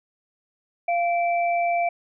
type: tone pair together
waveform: sine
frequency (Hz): 692 / 2328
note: F5 / D7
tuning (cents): -16 / -16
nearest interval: octave + major sixth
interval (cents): 2100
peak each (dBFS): -20 / -29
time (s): 0.88-1.89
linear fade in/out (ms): 5
effects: none